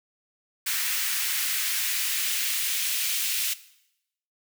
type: noise with high-pass filter sweep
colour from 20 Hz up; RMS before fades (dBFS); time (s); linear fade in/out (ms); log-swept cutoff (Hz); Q
white; -27; 0.66-3.54; 10; 1700 to 2600; 1.4
effects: noise-tail reverb RT60 0.8 s tail -17 dB re dry